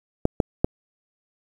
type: clicks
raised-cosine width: 2 ms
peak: -4 dBFS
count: 3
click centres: 0.254 / 0.402 / 0.645 s
effects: 7-bit